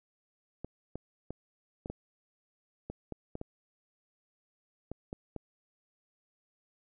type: clicks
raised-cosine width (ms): 2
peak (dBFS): -25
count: 12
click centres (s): 0.646 / 0.956 / 1.306 / 1.859 / 1.9 / 2.9 / 3.123 / 3.354 / 3.414 / 4.916 / 5.129 / 5.363
effects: none